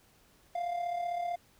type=tone with amplitude modulation; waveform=triangle; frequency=698.5 Hz; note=F5; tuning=in tune; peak=-27 dBFS; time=0.55-1.36 s; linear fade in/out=5 ms; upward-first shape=sine; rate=35.6 Hz; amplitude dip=55%; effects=pink hiss -64 dBFS RMS until 1.59 s